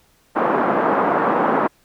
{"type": "band-pass noise", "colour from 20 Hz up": "white", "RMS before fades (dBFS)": -18, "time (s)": [0.35, 1.68], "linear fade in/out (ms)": 20, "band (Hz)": [190, 1200], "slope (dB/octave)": 24, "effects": ["pink hiss -58 dBFS RMS until 1.84 s"]}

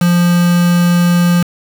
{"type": "tone with quantisation", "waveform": "triangle", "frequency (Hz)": 174.61, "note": "F3", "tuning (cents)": 0, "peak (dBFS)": -6, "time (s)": [0.01, 1.43], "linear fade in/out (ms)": 5, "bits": 3, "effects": []}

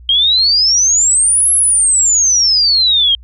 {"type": "exponential two-way sweep", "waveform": "sine", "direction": "up then down", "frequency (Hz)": [3168, 11175, 3168], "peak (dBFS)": -8, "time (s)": [0.09, 3.15], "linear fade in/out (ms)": 2, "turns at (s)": 1.52, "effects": ["added 60 Hz sine -34 dBFS peak until 3.23 s"]}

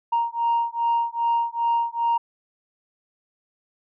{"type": "beating tone pair", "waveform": "sine", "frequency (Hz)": [932.3, 934.8], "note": ["A#5", "A#5"], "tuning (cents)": [0, 5], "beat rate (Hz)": 2.5, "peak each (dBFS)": -22, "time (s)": [0.12, 2.18], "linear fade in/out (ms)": 10, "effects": ["tanh soft clip ceiling -15 dBFS"]}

